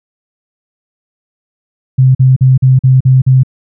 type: tone bursts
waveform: sine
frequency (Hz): 130.3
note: C3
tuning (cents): -7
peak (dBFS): -3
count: 7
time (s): 1.98-3.434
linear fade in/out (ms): 10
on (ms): 170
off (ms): 44
effects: none